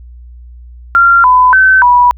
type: tone with pitch steps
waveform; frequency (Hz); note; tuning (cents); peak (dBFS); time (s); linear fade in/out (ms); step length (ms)
sine; 1382 / 1004 / 1532 / 978; F6 / B5 / G6 / B5; -19 / +28 / -40 / -17; -3; 0.95-2.11; 0; 290
effects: added 60 Hz sine -30 dBFS peak until 2.17 s